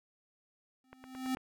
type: tone with exponential growth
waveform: square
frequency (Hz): 259.4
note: C4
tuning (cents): -15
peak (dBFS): -30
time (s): 0.84-1.35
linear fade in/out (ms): 2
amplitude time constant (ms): 110
type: click train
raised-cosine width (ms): 0.5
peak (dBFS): -33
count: 5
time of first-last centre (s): 0.93-1.371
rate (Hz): 9.07
effects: none